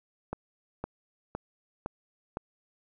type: click train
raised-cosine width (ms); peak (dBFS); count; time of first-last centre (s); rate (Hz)
1; -19; 5; 0.33-2.371; 1.96
effects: none